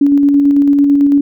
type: tone with tremolo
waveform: sine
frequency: 283.7 Hz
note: C#4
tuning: 40 cents sharp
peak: -5 dBFS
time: 0.01-1.21 s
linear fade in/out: 5 ms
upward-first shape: square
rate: 9 Hz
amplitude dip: 25%
effects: none